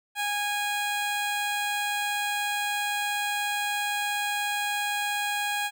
15% pulse tone, 823 Hz, G#5, 16 cents flat, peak -20 dBFS, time 0.15-5.71 s, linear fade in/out 50 ms, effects none

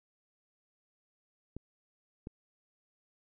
clicks, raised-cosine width 3 ms, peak -28 dBFS, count 2, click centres 1.566 / 2.271 s, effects none

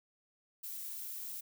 violet noise, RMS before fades -43 dBFS, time 0.63-1.41 s, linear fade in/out 10 ms, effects none

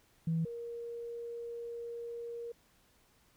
sine tone pair in turn, 163.6 / 469.7 Hz, E3 / A#4, -13 / +13 cents, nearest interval octave + tritone, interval 1826 cents, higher second, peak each -28 / -39 dBFS, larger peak first, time 0.27-0.45 / 0.45-2.52 s, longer second, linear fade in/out 5 ms, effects tanh soft clip ceiling -25 dBFS + pink hiss -68 dBFS RMS until 3.36 s

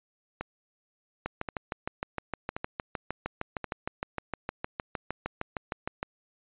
two click trains, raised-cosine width 0.5 ms, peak -18 / -16 dBFS, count 4 / 32, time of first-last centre 0.41-3.643 / 1.26-6.029 s, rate 0.928 / 6.5 Hz, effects resampled to 8000 Hz

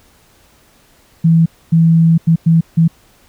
sine tone bursts at uneven times, 164.5 Hz, E3, 3 cents flat, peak -6 dBFS, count 5, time 1.24-1.46 / 1.72-2.18 / 2.27-2.36 / 2.46-2.61 / 2.77-2.88 s, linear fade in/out 10 ms, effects pink hiss -50 dBFS RMS until 3.28 s

